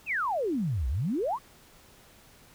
sine exponential two-way sweep, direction down then up, 2768 to 58.1 to 1199 Hz, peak -26 dBFS, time 0.06-1.39 s, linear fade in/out 50 ms, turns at 0.88 s, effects pink hiss -56 dBFS RMS until 2.54 s

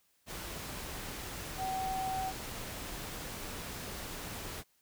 sine tone in noise, 760 Hz, F#5, 46 cents sharp, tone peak -33 dBFS, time 1.57-2.33 s, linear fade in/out 50 ms, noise pink, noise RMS -42 dBFS, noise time 0.26-4.64 s, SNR +6 dB, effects white hiss -72 dBFS RMS until 4.81 s

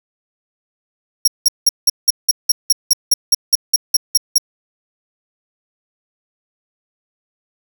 sawtooth tone bursts, 5588 Hz, F8, in tune, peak -5 dBFS, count 16, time 1.25-4.382 s, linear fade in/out 5 ms, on 27 ms, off 180 ms, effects none

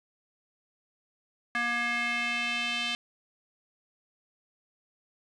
square tone with band-pass filter sweep, 238 Hz, A#3, 36 cents sharp, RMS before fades -30 dBFS, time 1.55-2.95 s, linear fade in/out 0 ms, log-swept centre 1800 to 3100 Hz, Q 3, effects resampled to 24000 Hz + 9-bit

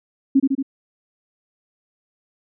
sine tone with echo, 270.9 Hz, C#4, 40 cents flat, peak -10 dBFS, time 0.35-0.4 s, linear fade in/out 10 ms, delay 76 ms, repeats 3, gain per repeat -3 dB, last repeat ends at 0.628 s, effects none

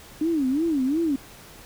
sine tone with vibrato, 293.7 Hz, D4, in tune, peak -20 dBFS, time 0.21-1.16 s, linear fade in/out 5 ms, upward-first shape sine, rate 2.8 Hz, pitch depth 240 cents each way, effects pink hiss -46 dBFS RMS until 1.65 s

